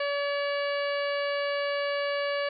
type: harmonic tone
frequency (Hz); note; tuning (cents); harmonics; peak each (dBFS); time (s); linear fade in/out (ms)
570; C#5; +48; 1 / 2 / 3 / 4 / 5 / 6 / 7 / 8; -28 / -36 / -35 / -38 / -39 / -49 / -47 / -43; 0-2.49; 5
effects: none